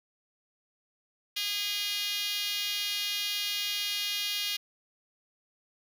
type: tone with high-pass filter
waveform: 5% pulse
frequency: 409 Hz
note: G#4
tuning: 26 cents flat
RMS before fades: -32 dBFS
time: 1.36-4.57 s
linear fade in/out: 10 ms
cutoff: 3000 Hz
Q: 1.7
effects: none